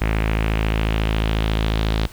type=tone with low-pass filter sweep; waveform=sawtooth; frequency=54.1 Hz; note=A1; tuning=29 cents flat; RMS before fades=-20 dBFS; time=0.01-2.07 s; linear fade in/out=5 ms; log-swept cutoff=2300 to 3900 Hz; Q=2.8; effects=pink hiss -43 dBFS RMS until 2.12 s